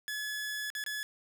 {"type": "tone with dropouts", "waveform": "sawtooth", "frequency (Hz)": 1706, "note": "G#6", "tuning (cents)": 46, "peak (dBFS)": -31, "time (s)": [0.08, 1.03], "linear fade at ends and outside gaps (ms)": 0, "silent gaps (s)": [[0.702, 0.751], [0.839, 0.863]], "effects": ["11-bit"]}